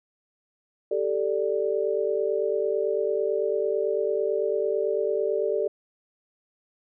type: chord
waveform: sine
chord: G suspended second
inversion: none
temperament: just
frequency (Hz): 392 / 441 / 588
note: G4 / A4 / D5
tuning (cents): 0 / +4 / +2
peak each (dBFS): -27 / -26 / -28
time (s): 0.91-5.68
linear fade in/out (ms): 5
effects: none